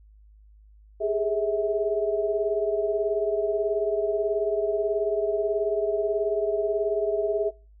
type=tone cluster; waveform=sine; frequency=405.1 / 423.5 / 650 Hz; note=G#4 / G#4 / E5; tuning=-43 / +34 / -24 cents; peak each=-27 dBFS; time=1-7.51 s; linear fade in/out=20 ms; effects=noise-tail reverb RT60 0.4 s tail -26 dB re dry + added 52 Hz sine -50 dBFS peak until 7.8 s